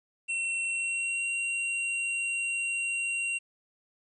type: tone with pitch glide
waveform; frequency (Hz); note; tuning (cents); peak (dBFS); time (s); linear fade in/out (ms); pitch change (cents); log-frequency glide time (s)
square; 2715 to 2753; F7 to F7; -50 to -25; -29; 0.28-3.39; 20; +25; 0.66-1.28
effects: resampled to 22050 Hz + 11-bit